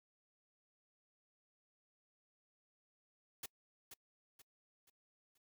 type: noise with echo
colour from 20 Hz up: white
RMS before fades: -45 dBFS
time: 3.43-3.46 s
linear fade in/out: 5 ms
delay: 480 ms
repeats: 4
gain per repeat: -8 dB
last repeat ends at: 5.38 s
effects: noise-tail reverb RT60 0.1 s tail -26 dB re dry